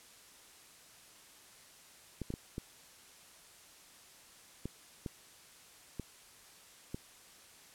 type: clicks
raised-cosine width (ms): 3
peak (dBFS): -25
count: 8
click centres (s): 2.217 / 2.304 / 2.339 / 2.581 / 4.656 / 5.062 / 5.997 / 6.945
effects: white hiss -58 dBFS RMS until 7.74 s + low-pass 11000 Hz 12 dB/octave